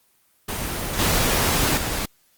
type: noise with level steps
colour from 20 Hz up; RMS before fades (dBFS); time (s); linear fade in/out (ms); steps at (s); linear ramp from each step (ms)
pink; -27 / -20 / -26; 0.48-2.06; 10; 0.99 / 1.77; 2
effects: white hiss -62 dBFS RMS until 2.37 s + Opus 24 kbps